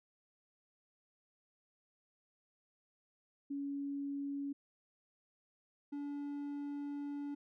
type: tone pair in turn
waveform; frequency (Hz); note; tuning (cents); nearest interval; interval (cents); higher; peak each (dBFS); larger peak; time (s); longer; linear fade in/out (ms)
sine / triangle; 281.1 / 286.8; C#4 / D4; +24 / -41; unison; 35; second; -37 / -37; neither; 3.5-4.53 / 5.92-7.35; second; 10
effects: none